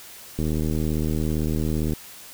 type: click train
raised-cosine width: 3 ms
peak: -13 dBFS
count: 121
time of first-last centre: 0.39-1.934 s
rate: 77.7 Hz
effects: white hiss -43 dBFS RMS until 2.33 s